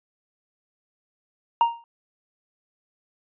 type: tone with exponential decay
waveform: triangle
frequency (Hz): 932.3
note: A#5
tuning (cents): 0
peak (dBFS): -10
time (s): 1.61-1.84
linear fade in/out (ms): 1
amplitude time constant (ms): 48
effects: resampled to 8000 Hz